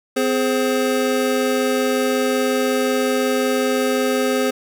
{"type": "tone cluster", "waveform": "square", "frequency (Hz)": [255.7, 419.5, 525], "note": ["C4", "G#4", "C5"], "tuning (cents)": [-40, 17, 6], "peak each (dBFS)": -22, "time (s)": [0.16, 4.51], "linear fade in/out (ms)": 10, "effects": []}